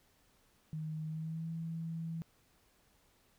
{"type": "tone with pitch glide", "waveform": "sine", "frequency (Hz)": [156.2, 164.06], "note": ["D#3", "E3"], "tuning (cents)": [7, -8], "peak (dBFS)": -37, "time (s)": [0.73, 2.22], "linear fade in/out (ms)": 0, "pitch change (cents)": 85, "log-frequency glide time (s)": [1.06, 1.49], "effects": ["pink hiss -70 dBFS RMS until 3.38 s"]}